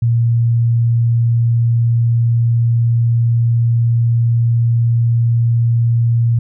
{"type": "tone", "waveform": "sine", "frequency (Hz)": 117, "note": "A#2", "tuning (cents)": 7, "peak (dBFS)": -10, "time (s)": [0.02, 6.39], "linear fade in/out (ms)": 5, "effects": []}